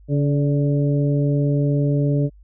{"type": "harmonic tone with a mistuned harmonic", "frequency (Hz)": 142.8, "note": "D3", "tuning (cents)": -48, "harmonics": [1, 2, 3, 4], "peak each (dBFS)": [-17, -23, -27, -29], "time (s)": [0.08, 2.3], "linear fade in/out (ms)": 50, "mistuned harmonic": 4, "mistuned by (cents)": 33, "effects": ["added 50 Hz sine -44 dBFS peak until 2.43 s"]}